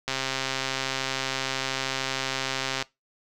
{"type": "click train", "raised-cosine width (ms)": 0.2, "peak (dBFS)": -10, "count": 366, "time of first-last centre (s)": [0.08, 2.824], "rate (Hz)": 133, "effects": ["noise-tail reverb RT60 0.2 s tail -21 dB re dry"]}